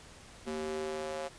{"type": "tone with high-pass filter sweep", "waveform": "square", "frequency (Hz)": 77.3, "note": "D#2", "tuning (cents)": -11, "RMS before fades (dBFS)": -37, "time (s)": [0.46, 1.29], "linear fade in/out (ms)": 20, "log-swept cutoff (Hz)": [290, 570], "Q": 3, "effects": ["pink hiss -53 dBFS RMS until 1.38 s", "resampled to 22050 Hz"]}